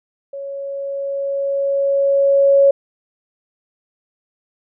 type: tone with level ramp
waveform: sine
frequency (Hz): 555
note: C#5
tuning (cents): +2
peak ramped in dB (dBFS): -26 to -7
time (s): 0.33-2.71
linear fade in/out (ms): 5
effects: none

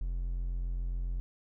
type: tone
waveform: triangle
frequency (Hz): 43.65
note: F1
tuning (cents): 0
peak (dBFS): -29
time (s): 0.01-1.2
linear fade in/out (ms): 0
effects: none

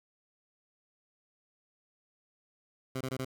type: tone bursts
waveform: 15% pulse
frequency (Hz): 130.81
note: C3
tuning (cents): 0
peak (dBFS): -27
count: 4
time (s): 2.95-3.248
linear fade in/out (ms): 5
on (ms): 58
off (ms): 22
effects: none

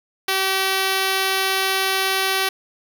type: tone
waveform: 5% pulse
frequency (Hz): 383.5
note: G4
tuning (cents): -38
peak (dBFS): -7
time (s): 0.28-2.49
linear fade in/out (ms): 5
effects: none

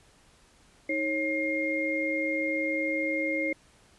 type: tone cluster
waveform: sine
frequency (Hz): 314.3 / 545 / 2127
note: D#4 / C#5 / C7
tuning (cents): +18 / -29 / +28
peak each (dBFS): -31 / -32 / -29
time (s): 0.89-3.53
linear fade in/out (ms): 5
effects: pink hiss -60 dBFS RMS until 3.98 s + resampled to 24000 Hz

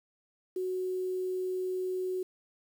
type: tone with quantisation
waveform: sine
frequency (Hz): 370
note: F#4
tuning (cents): 0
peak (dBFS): -30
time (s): 0.56-2.23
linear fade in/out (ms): 5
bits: 9
effects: none

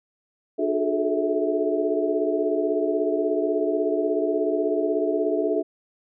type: tone cluster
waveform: sine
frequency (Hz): 300 / 364 / 421.4 / 437.8 / 653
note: D4 / F#4 / G#4 / A4 / E5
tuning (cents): +37 / -28 / +25 / -9 / -17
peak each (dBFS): -27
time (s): 0.58-5.63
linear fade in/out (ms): 20
effects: none

